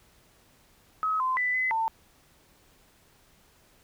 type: tone with pitch steps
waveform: sine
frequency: 1277 / 1032 / 1991 / 2024 / 896 Hz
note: D#6 / C6 / B6 / B6 / A5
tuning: +45 / -24 / +14 / +42 / +31 cents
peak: -24 dBFS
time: 1.03-1.88 s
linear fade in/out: 0 ms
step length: 170 ms
effects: pink hiss -61 dBFS RMS until 3.83 s